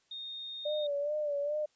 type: tone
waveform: sine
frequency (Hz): 3686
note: A#7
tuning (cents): -20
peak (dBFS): -39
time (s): 0.11-0.87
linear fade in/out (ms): 5
type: tone with vibrato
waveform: sine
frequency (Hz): 587.3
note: D5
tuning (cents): 0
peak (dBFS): -30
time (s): 0.65-1.66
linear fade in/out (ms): 10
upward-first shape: sine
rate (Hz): 2.4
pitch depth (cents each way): 59
effects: white hiss -72 dBFS RMS until 1.75 s + resampled to 16000 Hz